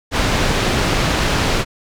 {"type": "low-pass noise", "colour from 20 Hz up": "pink", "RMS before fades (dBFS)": -17, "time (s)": [0.11, 1.65], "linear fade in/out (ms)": 50, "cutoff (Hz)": 5200, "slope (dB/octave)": 12, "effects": []}